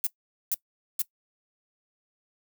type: noise bursts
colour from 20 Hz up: violet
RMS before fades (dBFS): -26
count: 3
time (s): 0.04-1.018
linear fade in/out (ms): 0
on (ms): 26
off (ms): 450
effects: noise-tail reverb RT60 0.1 s tail -20 dB re dry